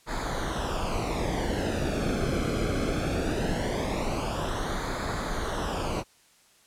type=noise with flanger; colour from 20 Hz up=brown; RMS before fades=-29 dBFS; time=0.06-6.04 s; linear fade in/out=50 ms; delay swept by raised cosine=0.35 to 1.09 ms; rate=0.2 Hz; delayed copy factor=-0.75; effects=white hiss -60 dBFS RMS until 6.66 s + low-pass 10000 Hz 12 dB/octave